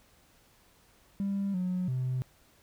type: tone with pitch steps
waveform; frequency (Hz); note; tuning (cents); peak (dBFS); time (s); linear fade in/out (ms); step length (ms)
triangle; 198.1 / 182.1 / 128.2; G3 / F#3 / C3; +18 / -27 / -35; -25; 1.2-2.22; 0; 340
effects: tanh soft clip ceiling -25 dBFS + pink hiss -63 dBFS RMS until 2.62 s